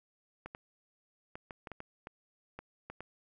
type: clicks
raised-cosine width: 0.5 ms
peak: -28 dBFS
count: 11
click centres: 0.46 / 0.549 / 1.355 / 1.508 / 1.672 / 1.717 / 1.804 / 2.071 / 2.59 / 2.9 / 3.006 s
effects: none